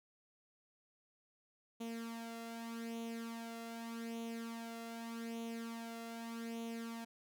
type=tone with flanger; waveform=sawtooth; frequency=230 Hz; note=A#3; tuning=23 cents flat; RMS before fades=-45 dBFS; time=1.8-7.05 s; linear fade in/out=10 ms; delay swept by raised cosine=0.3 to 1.5 ms; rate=0.83 Hz; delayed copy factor=+0.65; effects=none